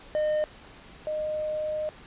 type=tone pair in turn; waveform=triangle / sine; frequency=610 / 614.2 Hz; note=D#5 / D#5; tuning=-34 / -23 cents; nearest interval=unison; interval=11 cents; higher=second; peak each=-21 / -27 dBFS; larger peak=first; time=0.15-0.44 / 1.07-1.89 s; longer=second; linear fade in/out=0 ms; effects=pink hiss -49 dBFS RMS until 2.06 s + resampled to 8000 Hz